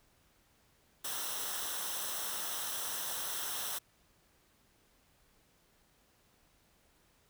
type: noise with comb filter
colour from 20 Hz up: white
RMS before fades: -38 dBFS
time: 1.04-3.79 s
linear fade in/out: 10 ms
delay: 0.43 ms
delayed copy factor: -0.65
effects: pink hiss -69 dBFS RMS until 7.29 s